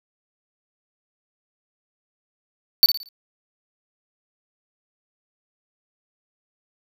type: tone with echo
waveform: square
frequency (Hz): 4515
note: C#8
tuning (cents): +31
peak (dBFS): -9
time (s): 2.83-2.86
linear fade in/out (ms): 0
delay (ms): 57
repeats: 4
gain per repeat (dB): -9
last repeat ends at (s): 3.088
effects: none